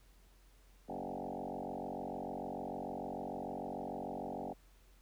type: tone with frequency modulation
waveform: sine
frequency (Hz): 503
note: B4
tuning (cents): +32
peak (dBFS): -39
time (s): 0.88-4.54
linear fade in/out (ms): 20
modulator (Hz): 46.7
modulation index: 6.8
effects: added 45 Hz sine -61 dBFS peak until 5.01 s + pink hiss -69 dBFS RMS until 5.01 s